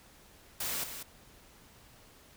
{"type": "noise with echo", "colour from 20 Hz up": "white", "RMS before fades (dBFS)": -35, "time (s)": [0.6, 0.84], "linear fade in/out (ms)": 5, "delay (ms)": 190, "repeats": 1, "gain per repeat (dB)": -8, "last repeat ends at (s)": 1.03, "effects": ["pink hiss -58 dBFS RMS until 2.36 s"]}